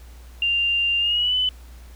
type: tone with pitch glide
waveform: sine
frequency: 2790 to 3008 Hz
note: F7 to F#7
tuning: -2 to +28 cents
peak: -18 dBFS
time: 0.42-1.49 s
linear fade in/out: 2 ms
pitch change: +130 cents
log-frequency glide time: 0.99-1.36 s
effects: added 60 Hz sine -40 dBFS peak until 1.95 s + pink hiss -52 dBFS RMS until 1.95 s